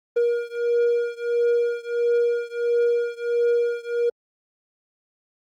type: beating tone pair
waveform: triangle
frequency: 474 / 475.5 Hz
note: A#4 / A#4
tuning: +29 / +34 cents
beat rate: 1.5 Hz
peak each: -20 / -21 dBFS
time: 0.16-4.1 s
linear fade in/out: 10 ms
effects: Opus 24 kbps